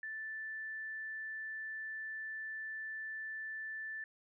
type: tone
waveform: sine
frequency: 1760 Hz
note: A6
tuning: in tune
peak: -40 dBFS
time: 0.03-4.04 s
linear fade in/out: 2 ms
effects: none